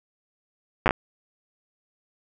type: slowing click train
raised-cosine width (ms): 0.5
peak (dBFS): -4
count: 5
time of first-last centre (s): 0.86-0.908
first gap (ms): 8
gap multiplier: 1.28
effects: none